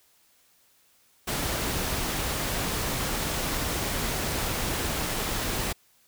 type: noise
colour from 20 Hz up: pink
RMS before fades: -29 dBFS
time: 1.27-5.73 s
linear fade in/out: 10 ms
effects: white hiss -63 dBFS RMS until 6.07 s